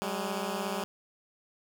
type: beating tone pair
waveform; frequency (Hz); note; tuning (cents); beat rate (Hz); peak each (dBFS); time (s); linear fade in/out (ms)
10% pulse; 190 / 207; F#3 / G#3; +46 / -5; 17; -26 / -26; 0.02-0.84; 0
effects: none